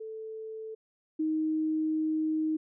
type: tone pair in turn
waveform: sine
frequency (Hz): 440 / 313.1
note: A4 / D#4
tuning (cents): 0 / +11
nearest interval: tritone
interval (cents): 589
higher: first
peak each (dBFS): -37 / -26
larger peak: second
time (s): 0-0.75 / 1.19-2.57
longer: second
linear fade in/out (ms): 10
effects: none